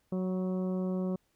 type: harmonic tone with a mistuned harmonic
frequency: 185 Hz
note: F#3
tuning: in tune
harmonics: 1 / 2 / 3 / 4 / 5 / 6 / 7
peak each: -30 / -37 / -40 / -52 / -55 / -52 / -59 dBFS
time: 0.12-1.16 s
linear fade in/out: 5 ms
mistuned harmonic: 5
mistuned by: +41 cents
effects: pink hiss -74 dBFS RMS until 1.35 s